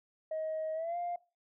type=tone with pitch glide; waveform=sine; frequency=631 to 700.1 Hz; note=D#5 to F5; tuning=+24 to +4 cents; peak=-32 dBFS; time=0.31-1.16 s; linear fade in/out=5 ms; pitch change=+180 cents; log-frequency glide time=0.74-0.97 s; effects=noise-tail reverb RT60 0.3 s tail -21 dB re dry + tanh soft clip ceiling -30 dBFS